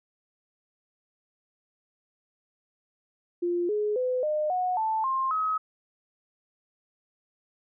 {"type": "tone with pitch steps", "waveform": "sine", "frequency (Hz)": [349.2, 420.1, 505.4, 608, 731.4, 879.9, 1058.6, 1273.5], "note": ["F4", "G#4", "B4", "D#5", "F#5", "A5", "C6", "D#6"], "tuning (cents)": [0, 20, 40, -40, -20, 0, 20, 40], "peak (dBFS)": -24, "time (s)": [3.42, 5.58], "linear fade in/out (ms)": 10, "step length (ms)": 270, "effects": []}